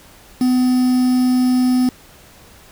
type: tone with quantisation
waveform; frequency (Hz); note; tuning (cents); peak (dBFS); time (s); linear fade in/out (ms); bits
triangle; 252.3; B3; +37; -10; 0.41-1.89; 2; 5
effects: pink hiss -45 dBFS RMS until 2.71 s